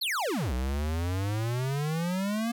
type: exponential two-way sweep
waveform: square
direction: down then up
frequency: 4600 to 61 to 238.2 Hz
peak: -28 dBFS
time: 0.01-2.52 s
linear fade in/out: 10 ms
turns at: 0.53 s
effects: none